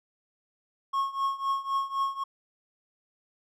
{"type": "tone with tremolo", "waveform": "triangle", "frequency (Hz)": 1092, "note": "C#6", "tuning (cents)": -26, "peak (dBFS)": -21, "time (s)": [0.93, 2.24], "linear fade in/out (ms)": 10, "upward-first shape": "triangle", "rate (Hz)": 3.9, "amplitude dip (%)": 90, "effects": []}